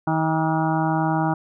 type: harmonic tone with a mistuned harmonic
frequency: 159.3 Hz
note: D#3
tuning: 41 cents sharp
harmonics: 1 / 2 / 4 / 5 / 6 / 7 / 8 / 9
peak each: -23 / -24 / -30 / -25 / -28 / -35 / -34 / -33 dBFS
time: 0.07-1.34 s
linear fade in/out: 5 ms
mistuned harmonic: 7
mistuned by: +74 cents
effects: none